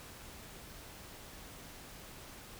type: silence
effects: pink hiss -51 dBFS RMS until 2.59 s